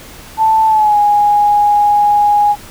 sine tone with pitch glide, 881 to 826.8 Hz, A5 to G#5, +2 to -8 cents, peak -7 dBFS, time 0.37-2.56 s, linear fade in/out 50 ms, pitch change -110 cents, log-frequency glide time 0.67-0.98 s, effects pink hiss -35 dBFS RMS until 2.7 s

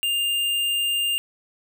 triangle tone with hard clipping, 2804 Hz, F7, 6 cents sharp, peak -22 dBFS, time 0.03-1.18 s, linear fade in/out 0 ms, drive 17 dB, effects none

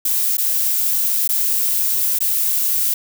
violet noise with dropouts, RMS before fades -18 dBFS, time 0.05-2.94 s, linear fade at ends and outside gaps 5 ms, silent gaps 0.371-0.381 / 1.277-1.29 / 2.188-2.205 s, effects none

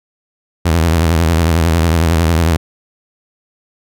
sawtooth tone with vibrato, 82.41 Hz, E2, in tune, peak -6 dBFS, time 0.65-2.57 s, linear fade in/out 10 ms, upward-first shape sine, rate 11 Hz, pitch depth 97 cents each way, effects none

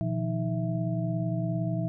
sine tone cluster, 121.4 / 155 / 172.4 / 314.2 / 659 Hz, B2 / D#3 / F3 / D#4 / E5, -29 / -6 / -22 / +17 / -1 cents, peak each -30 / -38 / -30 / -36 / -36 dBFS, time 0.01-1.88 s, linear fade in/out 0 ms, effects none

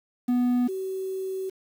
triangle / sine tone pair in turn, 246.2 / 379.9 Hz, B3 / F#4, -5 / +46 cents, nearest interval minor sixth, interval 751 cents, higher second, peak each -18 / -28 dBFS, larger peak first, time 0.28-0.68 / 0.68-1.5 s, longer second, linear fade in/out 10 ms, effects 8-bit

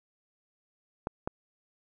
clicks, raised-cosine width 1 ms, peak -17 dBFS, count 2, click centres 1.071 / 1.275 s, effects none

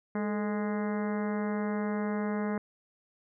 harmonic tone with a mistuned harmonic, 207.7 Hz, G#3, in tune, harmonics 1 / 2 / 3 / 4 / 5 / 6 / 7 / 8 / 9 / 10, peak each -30 / -36 / -40 / -42 / -44 / -46 / -47 / -48 / -49 / -50 dBFS, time 0.15-2.58 s, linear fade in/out 2 ms, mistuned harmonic 2, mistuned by +64 cents, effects none

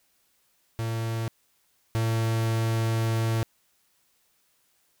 45% pulse tone pair in turn, 113.7 / 112.91 Hz, A#2 / A2, -43 / +45 cents, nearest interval unison, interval 12 cents, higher first, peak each -27 / -23 dBFS, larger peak second, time 0.79-1.28 / 1.95-3.43 s, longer second, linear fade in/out 0 ms, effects white hiss -68 dBFS RMS until 5 s

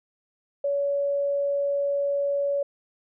sine tone, 565 Hz, C#5, 33 cents sharp, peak -22 dBFS, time 0.64-2.63 s, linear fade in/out 5 ms, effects none

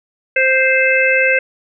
harmonic tone, 523.3 Hz, C5, in tune, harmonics 1 / 3 / 4 / 5, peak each -16 / -16 / -16 / -16 dBFS, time 0.36-1.39 s, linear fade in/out 5 ms, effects none

